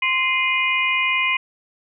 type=tone cluster; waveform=sine; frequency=1042 / 2087 / 2462 / 2909 Hz; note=C6 / C7 / D#7 / F#7; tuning=-7 / -5 / -19 / -30 cents; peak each=-25 / -21 / -21 / -27 dBFS; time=0.02-1.37 s; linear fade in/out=5 ms; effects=none